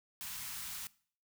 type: band-stop noise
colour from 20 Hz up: white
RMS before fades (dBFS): -43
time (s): 0.21-0.87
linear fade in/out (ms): 0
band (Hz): 220 to 880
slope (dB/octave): 24
effects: noise-tail reverb RT60 0.5 s tail -21 dB re dry